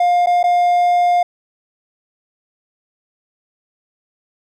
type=tone with dropouts; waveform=triangle; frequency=707 Hz; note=F5; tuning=21 cents sharp; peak=-9 dBFS; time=0-1.23 s; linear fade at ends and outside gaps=5 ms; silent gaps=0.261-0.269 / 0.43-0.439 s; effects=none